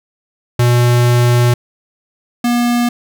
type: tone pair in turn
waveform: square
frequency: 121.3 / 240.2 Hz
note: B2 / B3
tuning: -31 / -48 cents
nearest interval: octave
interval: 1183 cents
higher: second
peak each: -9 / -12 dBFS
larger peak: first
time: 0.59-1.54 / 2.44-2.89 s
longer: first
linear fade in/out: 5 ms
effects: none